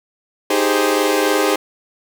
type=chord; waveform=sawtooth; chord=Ab major seventh; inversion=second; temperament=equal; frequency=311.1 / 392 / 415.3 / 523.3 Hz; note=Eb4 / G4 / Ab4 / C5; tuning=0 / 0 / 0 / 0 cents; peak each=-16 dBFS; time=0.5-1.56 s; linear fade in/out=5 ms; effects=none